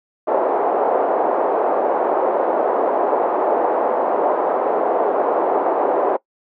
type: band-pass noise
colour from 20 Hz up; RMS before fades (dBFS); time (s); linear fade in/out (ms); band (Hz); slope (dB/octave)
white; -18; 0.27-6.17; 10; 380 to 810; 24
effects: noise-tail reverb RT60 0.1 s tail -21 dB re dry

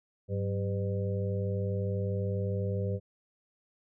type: harmonic tone with a mistuned harmonic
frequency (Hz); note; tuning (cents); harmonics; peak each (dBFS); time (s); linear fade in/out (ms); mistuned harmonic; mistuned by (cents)
100; G2; +35; 1 / 2 / 4 / 5 / 6; -30 / -37 / -39 / -37 / -44; 0.28-3; 50; 2; -110
effects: none

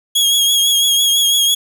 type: tone with vibrato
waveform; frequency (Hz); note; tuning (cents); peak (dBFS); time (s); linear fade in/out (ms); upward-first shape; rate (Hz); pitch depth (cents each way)
sawtooth; 3300; G#7; -12; -8; 0.15-1.55; 10; triangle; 6; 40
effects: none

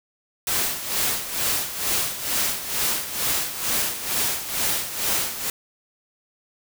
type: noise with tremolo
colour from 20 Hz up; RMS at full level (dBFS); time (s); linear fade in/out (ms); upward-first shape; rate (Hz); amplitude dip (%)
white; -22; 0.47-5.5; 2; sine; 2.2; 70
effects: none

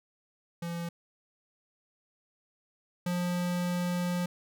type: tone pair in turn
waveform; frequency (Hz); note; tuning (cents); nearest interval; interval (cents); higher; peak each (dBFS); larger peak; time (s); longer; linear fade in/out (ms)
square; 170.4 / 177.06; F3 / F3; -42 / +24; minor second; 66; second; -34 / -29; second; 0.62-0.89 / 3.06-4.26; second; 5
effects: none

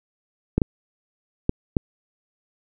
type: clicks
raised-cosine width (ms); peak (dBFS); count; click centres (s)
3; -5; 4; 0.58 / 0.618 / 1.494 / 1.768
effects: none

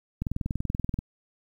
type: click train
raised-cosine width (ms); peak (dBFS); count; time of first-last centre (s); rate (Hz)
5; -16; 17; 0.22-0.989; 20.8
effects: 9-bit

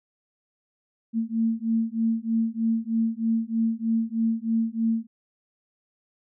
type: beating tone pair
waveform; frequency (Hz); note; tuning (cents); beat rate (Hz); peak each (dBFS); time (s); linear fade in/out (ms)
sine; 224.6 / 227.8; A3 / A#3; +36 / -40; 3.2; -25; 1.13-5.07; 50
effects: none

